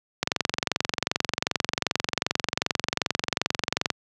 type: click train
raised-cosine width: 0.2 ms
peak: -4 dBFS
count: 84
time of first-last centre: 0.23-3.903 s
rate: 22.6 Hz
effects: high-pass 100 Hz 12 dB/octave